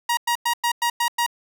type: tone bursts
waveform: sawtooth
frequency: 948 Hz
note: A#5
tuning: 29 cents sharp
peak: -15 dBFS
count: 7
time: 0.09-1.264 s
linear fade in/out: 5 ms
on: 82 ms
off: 100 ms
effects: none